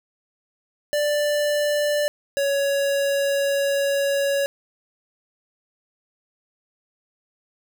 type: tone pair in turn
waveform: square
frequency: 589 / 558.7 Hz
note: D5 / C#5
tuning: +5 / +13 cents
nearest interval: minor second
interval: 92 cents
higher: first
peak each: -20 dBFS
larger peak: neither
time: 0.93-2.08 / 2.37-4.46 s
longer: second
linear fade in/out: 0 ms
effects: none